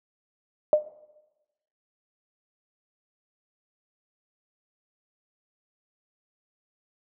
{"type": "tone with exponential decay", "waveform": "sine", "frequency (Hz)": 606, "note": "D#5", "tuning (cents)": -46, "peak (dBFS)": -11, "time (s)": [0.73, 0.86], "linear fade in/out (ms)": 1, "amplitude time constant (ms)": 27, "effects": ["noise-tail reverb RT60 1.0 s tail -17 dB re dry"]}